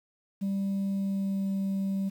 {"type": "tone with pitch glide", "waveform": "sine", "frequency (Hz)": [196.3, 194.72], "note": ["G3", "G3"], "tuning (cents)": [3, -11], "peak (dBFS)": -24, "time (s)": [0.41, 2.1], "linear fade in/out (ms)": 20, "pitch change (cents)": -14, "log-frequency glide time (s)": [0.85, 1.73], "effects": ["tanh soft clip ceiling -26 dBFS", "9-bit"]}